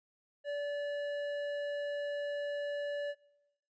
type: tone with hard clipping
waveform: sine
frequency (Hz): 578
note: D5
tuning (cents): -28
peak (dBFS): -36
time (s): 0.44-3.15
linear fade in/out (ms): 50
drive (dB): 10
effects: noise-tail reverb RT60 0.9 s tail -21 dB re dry + resampled to 16000 Hz

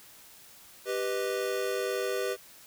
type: chord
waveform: square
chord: G augmented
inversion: none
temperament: equal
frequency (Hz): 392 / 493.9 / 622.3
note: G4 / B4 / D#5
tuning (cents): 0 / 0 / 0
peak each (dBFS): -33 / -33 / -38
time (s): 0.85-2.37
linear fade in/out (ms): 50
effects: white hiss -53 dBFS RMS until 2.66 s

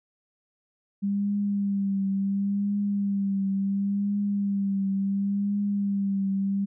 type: tone with vibrato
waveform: sine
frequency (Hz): 199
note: G3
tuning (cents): +26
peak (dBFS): -23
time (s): 1.02-6.66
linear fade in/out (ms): 20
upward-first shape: triangle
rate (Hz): 0.71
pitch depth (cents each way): 42
effects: none

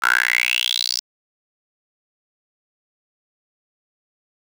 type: tone with high-pass filter sweep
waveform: 10% pulse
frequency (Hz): 60.9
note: B1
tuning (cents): -24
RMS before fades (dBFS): -20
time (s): 0.02-1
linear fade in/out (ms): 10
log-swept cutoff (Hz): 1300 to 5200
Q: 7.9
effects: none

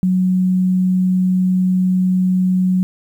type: tone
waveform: sine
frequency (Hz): 184.5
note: F#3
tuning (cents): -5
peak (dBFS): -12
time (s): 0.03-2.83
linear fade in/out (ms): 0
effects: 8-bit

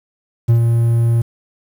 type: tone with ADSR envelope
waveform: triangle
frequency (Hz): 116.54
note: A#2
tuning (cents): 0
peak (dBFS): -5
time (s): 0.48-1.22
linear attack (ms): 17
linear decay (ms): 99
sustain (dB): -4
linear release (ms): 7
effects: 7-bit

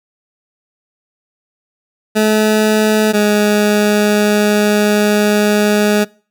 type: tone pair in turn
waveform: 20% pulse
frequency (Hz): 215.2 / 208.7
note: A3 / G#3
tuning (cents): -38 / +9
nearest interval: minor second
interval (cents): 53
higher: first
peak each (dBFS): -5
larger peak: neither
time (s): 2.15-3.13 / 3.13-6.05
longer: second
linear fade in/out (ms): 20
effects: noise-tail reverb RT60 0.4 s tail -24 dB re dry

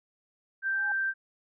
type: tone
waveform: sine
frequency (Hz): 1568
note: G6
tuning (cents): 0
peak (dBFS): -26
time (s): 0.62-1.14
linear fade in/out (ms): 50
type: tone with exponential growth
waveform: sine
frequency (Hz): 830.6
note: G#5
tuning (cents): 0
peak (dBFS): -33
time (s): 0.63-0.92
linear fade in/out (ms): 2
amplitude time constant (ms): 63
effects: none

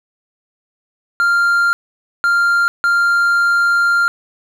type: tone bursts at uneven times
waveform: triangle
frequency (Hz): 1394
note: F6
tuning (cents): -4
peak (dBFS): -9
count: 3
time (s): 1.2-1.73 / 2.24-2.68 / 2.84-4.08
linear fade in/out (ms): 0
effects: none

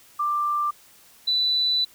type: tone pair in turn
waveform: sine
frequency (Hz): 1183 / 3979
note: D6 / B7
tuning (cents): +12 / +12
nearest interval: octave + major sixth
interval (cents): 2100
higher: second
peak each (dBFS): -21 / -19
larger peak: second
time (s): 0.19-0.71 / 1.27-1.85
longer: second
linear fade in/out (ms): 10
effects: white hiss -53 dBFS RMS until 1.94 s

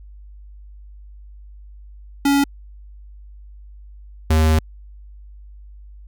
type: tone pair in turn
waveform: square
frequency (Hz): 280.8 / 78.8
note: C#4 / D#2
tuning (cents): +22 / +23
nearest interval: octave + minor seventh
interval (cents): 2199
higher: first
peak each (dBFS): -14 / -13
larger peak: second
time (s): 2.25-2.44 / 4.3-4.59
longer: second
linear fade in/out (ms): 5
effects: added 50 Hz sine -38 dBFS peak until 6.07 s

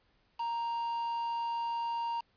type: tone with quantisation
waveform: triangle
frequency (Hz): 932.3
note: A#5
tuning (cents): 0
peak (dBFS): -30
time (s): 0.39-2.21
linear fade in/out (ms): 10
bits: 7
effects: pink hiss -71 dBFS RMS until 2.36 s + resampled to 11025 Hz

